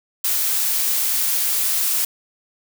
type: noise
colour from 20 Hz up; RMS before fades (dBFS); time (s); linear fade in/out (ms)
blue; -20; 0.24-2.05; 5
effects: none